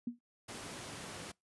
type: tone with exponential decay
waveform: sine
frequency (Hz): 239.2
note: A#3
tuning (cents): +45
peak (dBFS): -31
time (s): 0.07-0.19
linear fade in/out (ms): 5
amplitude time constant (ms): 24
type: high-pass noise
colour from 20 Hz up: pink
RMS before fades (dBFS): -46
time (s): 0.48-1.32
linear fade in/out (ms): 10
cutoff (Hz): 110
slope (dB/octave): 12
effects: noise-tail reverb RT60 0.2 s tail -25 dB re dry + resampled to 24000 Hz